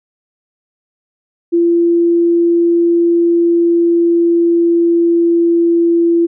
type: tone with pitch glide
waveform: sine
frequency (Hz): 341 to 338.4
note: F4 to E4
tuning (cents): -41 to +45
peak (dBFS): -8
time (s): 1.52-6.27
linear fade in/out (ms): 20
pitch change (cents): -14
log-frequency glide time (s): 3.06-6.05
effects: none